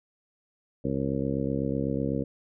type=harmonic tone; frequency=68 Hz; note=C#2; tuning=33 cents flat; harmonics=1 / 2 / 3 / 4 / 5 / 6 / 7 / 8; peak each=-39 / -32 / -32 / -31 / -36 / -39 / -34 / -37 dBFS; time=0.84-2.24 s; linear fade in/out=10 ms; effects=none